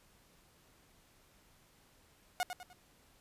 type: tone with echo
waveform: sawtooth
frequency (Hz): 725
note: F#5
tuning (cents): -35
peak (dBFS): -27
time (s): 2.4-2.43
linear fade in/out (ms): 0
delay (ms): 100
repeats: 3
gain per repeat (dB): -8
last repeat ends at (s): 2.73
effects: pink hiss -66 dBFS RMS until 3.2 s + resampled to 32000 Hz